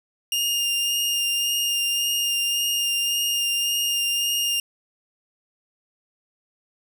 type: tone with vibrato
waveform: sawtooth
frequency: 2818 Hz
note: F7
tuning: 15 cents sharp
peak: -18 dBFS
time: 0.32-4.6 s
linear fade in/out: 2 ms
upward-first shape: sine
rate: 1.8 Hz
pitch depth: 14 cents each way
effects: none